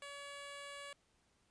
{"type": "tone", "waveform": "10% pulse", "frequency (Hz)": 567, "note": "C#5", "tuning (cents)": 39, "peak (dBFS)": -39, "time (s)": [0.02, 0.93], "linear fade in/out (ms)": 2, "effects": ["pink hiss -75 dBFS RMS until 1.5 s", "resampled to 22050 Hz"]}